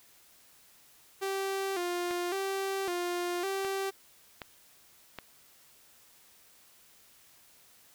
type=tone with vibrato; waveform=sawtooth; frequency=370 Hz; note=F#4; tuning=in tune; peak=-27 dBFS; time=1.21-3.91 s; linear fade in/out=20 ms; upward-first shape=square; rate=0.9 Hz; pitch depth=86 cents each way
type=click train; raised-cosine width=0.3 ms; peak=-23 dBFS; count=5; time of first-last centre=2.11-5.187 s; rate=1.3 Hz
effects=white hiss -60 dBFS RMS until 7.94 s